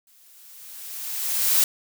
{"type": "noise with exponential growth", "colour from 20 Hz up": "blue", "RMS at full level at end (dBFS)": -17, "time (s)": [0.07, 1.64], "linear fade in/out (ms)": 2, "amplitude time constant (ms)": 340, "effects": []}